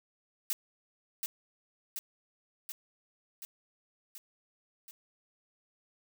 blue noise with echo, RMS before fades -32 dBFS, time 0.5-0.53 s, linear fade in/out 0 ms, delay 730 ms, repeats 6, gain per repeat -3 dB, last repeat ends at 4.91 s, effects none

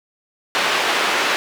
white band-pass noise, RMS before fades -19 dBFS, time 0.55-1.36 s, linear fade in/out 0 ms, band 370 to 2600 Hz, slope 12 dB/octave, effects none

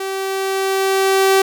sawtooth tone with level ramp, 386 Hz, G4, 27 cents flat, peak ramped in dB -18 to -6 dBFS, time 0-1.42 s, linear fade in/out 5 ms, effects none

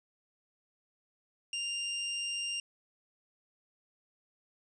sawtooth tone, 2794 Hz, F7, in tune, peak -30 dBFS, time 1.53-2.6 s, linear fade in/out 2 ms, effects resampled to 22050 Hz

